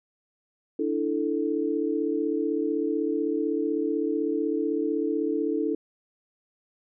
sine chord, D suspended second, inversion none, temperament equal, 293.7 / 329.6 / 440 Hz, D4 / E4 / A4, 0 / 0 / 0 cents, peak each -28 dBFS, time 0.79-5.75 s, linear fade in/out 5 ms, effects none

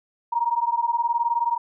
sine beating tone pair, 932.3 / 951.3 Hz, A#5 / A#5, 0 / +35 cents, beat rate 19 Hz, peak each -23 dBFS, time 0.32-1.58 s, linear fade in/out 10 ms, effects none

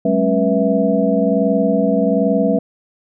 sine tone cluster, 191.2 / 212.4 / 273.7 / 486 / 656 Hz, G3 / G#3 / C#4 / B4 / E5, -43 / +39 / -22 / -28 / -9 cents, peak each -19 dBFS, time 0.05-2.59 s, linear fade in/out 5 ms, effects none

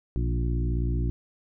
harmonic tone with a mistuned harmonic, 59 Hz, A#1, 22 cents sharp, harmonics 1 / 2 / 3 / 4 / 5 / 6, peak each -25 / -29 / -37 / -39 / -37 / -39 dBFS, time 0.16-1.1 s, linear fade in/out 0 ms, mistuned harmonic 2, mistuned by +45 cents, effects none

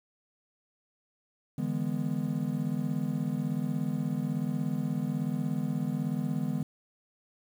triangle chord, E dominant seventh, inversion third, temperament just, 148.33 / 164.81 / 206 / 247.2 Hz, D3 / E3 / G#3 / B3, +18 / 0 / -14 / +2 cents, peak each -32 dBFS, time 1.58-6.63 s, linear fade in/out 5 ms, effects 9-bit

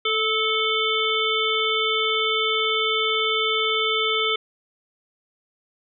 harmonic tone with a mistuned harmonic, 440 Hz, A4, in tune, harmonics 1 / 3 / 5 / 7 / 8, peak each -26 / -26 / -26 / -26 / -26 dBFS, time 0.05-4.36 s, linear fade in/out 5 ms, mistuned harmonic 3, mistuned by -29 cents, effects none

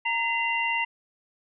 sine tone cluster, 928 / 2037 / 2773 Hz, A#5 / C7 / F7, -8 / -47 / -13 cents, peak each -28 dBFS, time 0.05-0.85 s, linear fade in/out 10 ms, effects none

